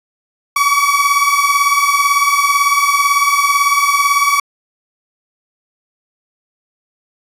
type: beating tone pair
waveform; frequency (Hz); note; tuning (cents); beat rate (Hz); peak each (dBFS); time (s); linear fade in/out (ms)
30% pulse; 1128 / 1146; C#6 / D6; +30 / -43; 18; -11; 0.56-4.4; 5
effects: resampled to 32000 Hz